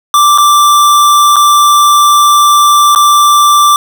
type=tone with dropouts; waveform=square; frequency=1174.7 Hz; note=D6; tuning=in tune; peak=-4 dBFS; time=0.14-3.76 s; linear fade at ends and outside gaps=1 ms; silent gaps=0.377-0.383 / 1.359-1.365 / 2.949-2.959 s; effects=none